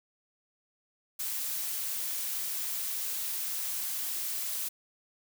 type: noise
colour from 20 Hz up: blue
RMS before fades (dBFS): -34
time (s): 1.19-4.69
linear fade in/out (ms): 10
effects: none